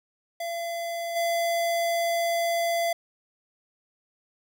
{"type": "tone with level steps", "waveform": "square", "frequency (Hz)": 679, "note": "F5", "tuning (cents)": -49, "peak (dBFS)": [-30, -24], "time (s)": [0.4, 2.93], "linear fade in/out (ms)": 5, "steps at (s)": 1.15, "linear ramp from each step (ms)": 20, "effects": []}